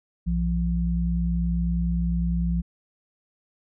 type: tone pair together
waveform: sine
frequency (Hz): 60.8 / 171.97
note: B1 / F3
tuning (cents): -26 / -26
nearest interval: octave + tritone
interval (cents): 1800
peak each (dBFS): -24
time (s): 0.26-2.62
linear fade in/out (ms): 20
effects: none

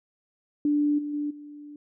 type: tone with level steps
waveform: sine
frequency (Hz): 293.7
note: D4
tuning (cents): 0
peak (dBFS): -20 / -29 / -26 / -40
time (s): 0.65-1.76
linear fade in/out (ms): 2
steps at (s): 0.98 / 1.13 / 1.3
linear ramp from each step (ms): 10
effects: none

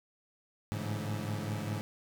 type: tone cluster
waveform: 30% pulse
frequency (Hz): 104.1 / 109.1 / 144.7 / 165.6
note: G#2 / A2 / D3 / E3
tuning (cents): +5 / -14 / -25 / +8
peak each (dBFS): -34 / -37 / -39 / -40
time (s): 0.72-1.81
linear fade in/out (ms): 0
effects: none

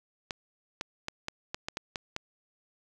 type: clicks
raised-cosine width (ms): 0.2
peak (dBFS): -16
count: 9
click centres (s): 0.308 / 0.811 / 1.084 / 1.284 / 1.545 / 1.685 / 1.771 / 1.958 / 2.164
effects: none

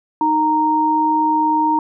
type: tone pair together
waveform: sine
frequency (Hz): 310 / 929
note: D#4 / A#5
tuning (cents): -6 / -6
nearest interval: octave + perfect fifth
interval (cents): 1900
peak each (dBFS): -19 / -14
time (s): 0.21-1.79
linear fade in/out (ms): 2
effects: none

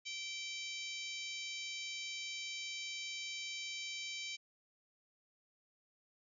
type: harmonic tone with a mistuned harmonic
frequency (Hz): 775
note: G5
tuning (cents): -20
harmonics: 3 / 4 / 5 / 6 / 7 / 8 / 9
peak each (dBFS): -45 / -47 / -49 / -51 / -52 / -53 / -54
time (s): 0.05-4.37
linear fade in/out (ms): 20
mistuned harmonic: 8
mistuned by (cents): +31
effects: none

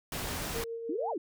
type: noise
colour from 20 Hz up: pink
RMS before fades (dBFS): -36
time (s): 0.12-0.64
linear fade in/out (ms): 2
type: tone with tremolo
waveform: sine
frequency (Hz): 460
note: A#4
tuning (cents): -23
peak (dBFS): -34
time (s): 0.54-1.15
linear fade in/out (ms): 5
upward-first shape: sine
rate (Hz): 6.6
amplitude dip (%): 35
type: exponential two-way sweep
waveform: sine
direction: up then down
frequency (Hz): 278.8 to 951 to 278.8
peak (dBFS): -31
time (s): 0.89-1.18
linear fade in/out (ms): 5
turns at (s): 1.1
effects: none

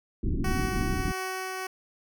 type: low-pass noise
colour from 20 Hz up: pink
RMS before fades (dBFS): -28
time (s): 0.23-1.12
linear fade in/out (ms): 5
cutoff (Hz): 350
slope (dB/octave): 48
type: tone with tremolo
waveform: 10% pulse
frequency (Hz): 375.2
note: F#4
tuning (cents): +24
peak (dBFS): -22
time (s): 0.44-1.67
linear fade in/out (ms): 5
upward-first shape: triangle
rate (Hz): 1.6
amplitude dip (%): 25
effects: none

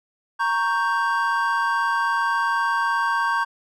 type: chord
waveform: triangle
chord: G diminished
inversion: first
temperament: equal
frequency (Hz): 932.3 / 1108.7 / 1568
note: Bb5 / Db6 / G6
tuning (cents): 0 / 0 / 0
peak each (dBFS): -22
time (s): 0.39-3.45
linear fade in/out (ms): 20
effects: none

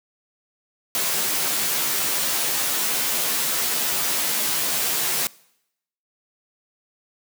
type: noise with comb filter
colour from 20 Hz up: white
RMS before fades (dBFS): -23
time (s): 0.95-5.27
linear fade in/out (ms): 0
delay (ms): 13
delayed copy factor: +0.9
effects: noise-tail reverb RT60 0.8 s tail -23 dB re dry + high-pass 150 Hz 12 dB/octave

